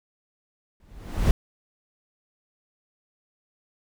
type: noise with exponential growth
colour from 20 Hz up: brown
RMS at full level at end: -17 dBFS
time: 0.8-1.31 s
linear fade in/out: 1 ms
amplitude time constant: 110 ms
effects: none